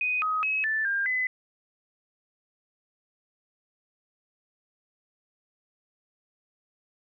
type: tone with pitch steps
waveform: sine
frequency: 2496 / 1261 / 2563 / 1759 / 1601 / 2016 Hz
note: D#7 / D#6 / E7 / A6 / G6 / B6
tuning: +5 / +23 / -49 / -1 / +36 / +35 cents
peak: -24 dBFS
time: 0.01-1.27 s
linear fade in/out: 2 ms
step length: 210 ms
effects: none